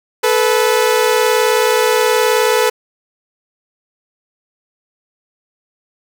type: tone pair together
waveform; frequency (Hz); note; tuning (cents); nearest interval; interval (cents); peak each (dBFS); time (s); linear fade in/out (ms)
sawtooth; 435 / 493.9; A4 / B4; -20 / 0; major second; 220; -10; 0.23-2.7; 10
effects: none